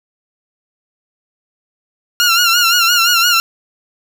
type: tone with vibrato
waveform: 15% pulse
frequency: 1396.9 Hz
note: F6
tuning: in tune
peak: -3 dBFS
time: 2.2-3.4 s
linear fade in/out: 0 ms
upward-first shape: sine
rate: 5.8 Hz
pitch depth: 67 cents each way
effects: none